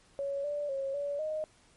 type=tone with pitch steps; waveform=sine; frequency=558 / 584 / 544 / 572 / 620 Hz; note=C#5 / D5 / C#5 / D5 / D#5; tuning=+11 / -10 / -33 / -46 / -6 cents; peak=-31 dBFS; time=0.19-1.44 s; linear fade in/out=0 ms; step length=250 ms; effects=pink hiss -63 dBFS RMS until 1.76 s + MP3 48 kbps